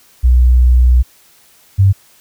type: tone pair in turn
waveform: sine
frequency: 61.8 / 97.42 Hz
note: B1 / G2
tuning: +2 / -10 cents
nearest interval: minor sixth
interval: 788 cents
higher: second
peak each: -5 dBFS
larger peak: neither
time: 0.23-1.03 / 1.78-1.93 s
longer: first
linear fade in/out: 20 ms
effects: white hiss -48 dBFS RMS until 2.2 s